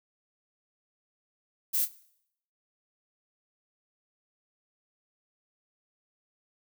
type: noise with echo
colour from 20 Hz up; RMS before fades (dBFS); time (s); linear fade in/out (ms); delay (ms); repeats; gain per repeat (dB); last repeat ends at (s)
violet; -27; 1.73-1.86; 20; 28; 1; -13; 1.888
effects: noise-tail reverb RT60 0.7 s tail -19 dB re dry